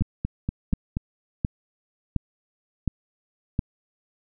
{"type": "two click trains", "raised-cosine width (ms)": 5, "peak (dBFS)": [-13, -10], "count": [5, 6], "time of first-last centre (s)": [[0.01, 0.969], [0.02, 3.591]], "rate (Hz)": [4.17, 1.4], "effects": []}